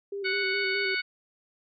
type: tone with vibrato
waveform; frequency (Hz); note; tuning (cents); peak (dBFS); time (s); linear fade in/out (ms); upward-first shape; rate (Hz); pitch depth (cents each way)
sine; 392; G4; 0; -31; 0.12-0.95; 5; square; 4.8; 33
type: harmonic tone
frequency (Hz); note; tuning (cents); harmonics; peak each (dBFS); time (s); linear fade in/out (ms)
740; F#5; 0; 2 / 3 / 4 / 5 / 6; -31 / -29 / -39 / -40 / -35; 0.24-1.02; 20
effects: none